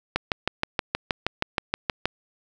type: click train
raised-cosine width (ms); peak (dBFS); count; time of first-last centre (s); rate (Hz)
0.3; -6; 13; 0.16-2.056; 6.33
effects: none